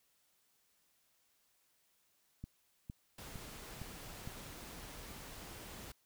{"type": "click train", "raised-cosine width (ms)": 5, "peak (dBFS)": -32, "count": 5, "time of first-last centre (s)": [2.44, 4.275], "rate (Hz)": 2.18}
{"type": "noise", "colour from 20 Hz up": "pink", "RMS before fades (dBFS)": -50, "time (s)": [3.18, 5.92], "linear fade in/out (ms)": 5}
{"effects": ["white hiss -75 dBFS RMS until 6.05 s"]}